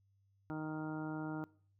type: harmonic tone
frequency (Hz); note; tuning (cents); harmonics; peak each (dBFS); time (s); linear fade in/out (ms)
155.56; D#3; 0; 1 / 2 / 3 / 4 / 5 / 6 / 7 / 8 / 9; -44 / -41 / -53 / -52 / -51 / -52 / -62 / -57 / -52; 0.5-1.44; 0
effects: noise-tail reverb RT60 0.5 s tail -22 dB re dry + added 98 Hz sine -70 dBFS peak until 1.79 s